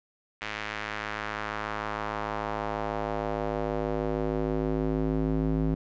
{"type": "tone with band-pass filter sweep", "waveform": "square", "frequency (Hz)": 53.2, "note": "G#1", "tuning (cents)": 42, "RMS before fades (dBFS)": -30, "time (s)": [0.41, 5.75], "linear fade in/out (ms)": 10, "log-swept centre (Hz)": [2200, 230], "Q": 1.4, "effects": ["resampled to 16000 Hz"]}